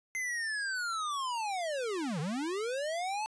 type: linear two-way sweep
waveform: square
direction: down then up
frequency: 2083 to 140.7 to 884 Hz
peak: -33 dBFS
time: 0.15-3.26 s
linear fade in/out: 0 ms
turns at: 2.2 s
effects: resampled to 22050 Hz + 12-bit

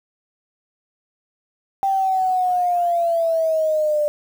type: linear sweep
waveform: sine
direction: down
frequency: 784 to 591 Hz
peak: -16 dBFS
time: 1.83-4.08 s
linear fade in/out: 0 ms
effects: 7-bit

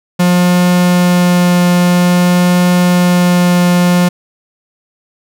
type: tone with vibrato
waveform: 45% pulse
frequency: 177.6 Hz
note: F3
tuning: 29 cents sharp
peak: -7 dBFS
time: 0.19-4.09 s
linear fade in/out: 10 ms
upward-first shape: triangle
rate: 0.5 Hz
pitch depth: 8 cents each way
effects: none

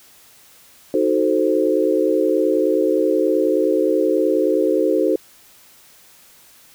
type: chord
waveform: sine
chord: D# diminished seventh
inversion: none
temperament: equal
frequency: 311.1 / 370 / 440 / 523.3 Hz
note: D#4 / F#4 / A4 / C5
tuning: 0 / 0 / 0 / 0 cents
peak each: -20 dBFS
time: 0.94-5.16 s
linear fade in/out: 2 ms
effects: white hiss -49 dBFS RMS until 6.74 s

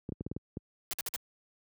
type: clicks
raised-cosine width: 3 ms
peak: -23 dBFS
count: 7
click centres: 0.091 / 0.122 / 0.209 / 0.265 / 0.315 / 0.365 / 0.571 s
type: noise bursts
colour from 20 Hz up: white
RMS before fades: -35 dBFS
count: 4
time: 0.91-1.161 s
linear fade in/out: 0 ms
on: 23 ms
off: 53 ms
effects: high-pass 80 Hz 12 dB/octave

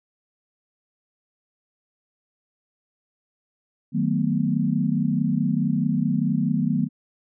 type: chord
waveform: sine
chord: B dominant seventh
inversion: first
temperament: just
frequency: 154.34 / 185.21 / 222.2 / 246.9 Hz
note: D#3 / F#3 / A3 / B3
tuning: -14 / +2 / +17 / 0 cents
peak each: -25 dBFS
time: 3.92-6.89 s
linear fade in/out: 50 ms
effects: none

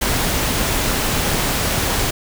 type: noise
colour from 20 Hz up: pink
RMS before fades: -19 dBFS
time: 0.01-2.11 s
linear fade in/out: 10 ms
effects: none

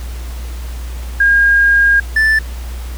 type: tone pair in turn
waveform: sine / triangle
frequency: 1620 / 1759.8 Hz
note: G#6 / A6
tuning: -43 / 0 cents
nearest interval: minor second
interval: 143 cents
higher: second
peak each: -7 dBFS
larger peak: neither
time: 1.2-2 / 2.16-2.39 s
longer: first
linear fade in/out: 5 ms
effects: added 60 Hz sine -22 dBFS peak until 2.97 s + pink hiss -36 dBFS RMS until 2.97 s

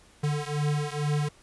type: beating tone pair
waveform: square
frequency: 146.83 / 149.03 Hz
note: D3 / D3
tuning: 0 / +26 cents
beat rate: 2.2 Hz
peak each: -29 / -30 dBFS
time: 0.23-1.29 s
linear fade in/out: 10 ms
effects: pink hiss -57 dBFS RMS until 1.42 s + resampled to 24000 Hz

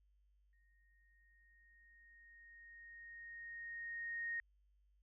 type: tone with exponential growth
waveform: sine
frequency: 1860 Hz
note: A#6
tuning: 4 cents flat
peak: -38 dBFS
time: 0.53-4.4 s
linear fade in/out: 1 ms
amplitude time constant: 840 ms
effects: added 50 Hz sine -70 dBFS peak until 5.02 s

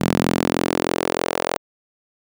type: tone with high-pass filter sweep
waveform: sawtooth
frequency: 43.22 Hz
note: F1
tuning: 17 cents flat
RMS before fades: -21 dBFS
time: 0-1.58 s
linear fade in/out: 20 ms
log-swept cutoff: 180 to 580 Hz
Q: 1.7
effects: none

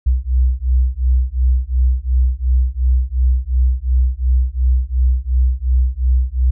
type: beating tone pair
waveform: sine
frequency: 61.74 / 64.54 Hz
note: B1 / C2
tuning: 0 / -23 cents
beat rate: 2.8 Hz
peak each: -15 dBFS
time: 0.06-6.51 s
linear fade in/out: 10 ms
effects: none

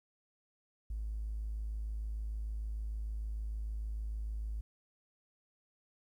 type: tone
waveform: triangle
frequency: 53.3 Hz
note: G#1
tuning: 46 cents sharp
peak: -32 dBFS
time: 0.9-4.61 s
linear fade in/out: 5 ms
effects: tanh soft clip ceiling -33 dBFS + 12-bit

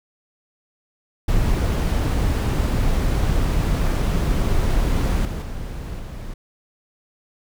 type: noise with level steps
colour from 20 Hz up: brown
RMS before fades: -19 / -26 / -30 / -32 dBFS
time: 1.28-6.34 s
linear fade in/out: 5 ms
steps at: 5.25 / 5.42 / 5.99 s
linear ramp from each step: 2 ms
effects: none

